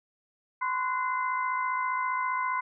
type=tone cluster; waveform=sine; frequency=1018 / 1073 / 1479 / 2066 Hz; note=C6 / C6 / F#6 / C7; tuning=-48 / +43 / -1 / -22 cents; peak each=-28 / -37 / -36 / -35 dBFS; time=0.61-2.61 s; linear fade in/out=10 ms; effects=none